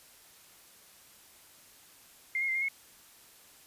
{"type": "tone with pitch steps", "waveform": "sine", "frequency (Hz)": [2106, 2155, 2085, 2129, 2181], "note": ["C7", "C#7", "C7", "C7", "C#7"], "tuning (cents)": [11, -49, -7, 30, -29], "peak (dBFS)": -28, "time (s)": [2.35, 2.685], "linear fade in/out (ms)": 2, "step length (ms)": 67, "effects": ["white hiss -57 dBFS RMS until 3.66 s", "resampled to 32000 Hz"]}